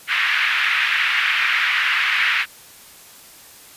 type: band-pass noise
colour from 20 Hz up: white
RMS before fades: -19 dBFS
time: 0.07-2.46 s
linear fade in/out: 50 ms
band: 1500 to 2500 Hz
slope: 24 dB/octave
effects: white hiss -44 dBFS RMS until 3.76 s + resampled to 32000 Hz